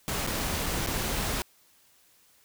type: noise with dropouts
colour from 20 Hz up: pink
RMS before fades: -30 dBFS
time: 0.08-1.42 s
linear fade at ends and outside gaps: 0 ms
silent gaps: 0.266-0.273 / 0.659-0.663 / 0.863-0.872 s
effects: white hiss -62 dBFS RMS until 2.44 s